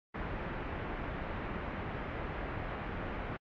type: low-pass noise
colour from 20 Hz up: pink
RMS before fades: -39 dBFS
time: 0.14-3.37 s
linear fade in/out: 10 ms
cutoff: 2200 Hz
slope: 24 dB/octave
effects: AAC 48 kbps